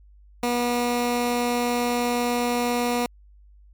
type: tone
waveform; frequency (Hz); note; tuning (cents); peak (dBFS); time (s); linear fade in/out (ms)
15% pulse; 242; B3; -35; -15; 0.43-3.06; 2
effects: added 50 Hz sine -48 dBFS peak until 3.73 s + MP3 96 kbps